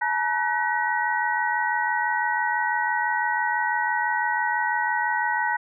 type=tone cluster; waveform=sine; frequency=859 / 945 / 1503 / 1910 Hz; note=A5 / A#5 / F#6 / A#6; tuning=-42 / +23 / +27 / +42 cents; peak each=-27 dBFS; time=0.01-5.57 s; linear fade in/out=10 ms; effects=none